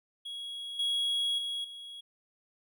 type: tone with level steps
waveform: triangle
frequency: 3322 Hz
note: G#7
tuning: in tune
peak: -36 / -26 / -31 / -41 dBFS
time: 0.25-2.01 s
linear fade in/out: 10 ms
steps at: 0.79 / 1.38 / 1.64 s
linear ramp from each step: 5 ms
effects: none